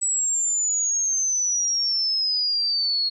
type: exponential sweep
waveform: sine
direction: down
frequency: 7902 to 4296 Hz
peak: -20 dBFS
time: 0.01-3.1 s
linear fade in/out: 20 ms
effects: none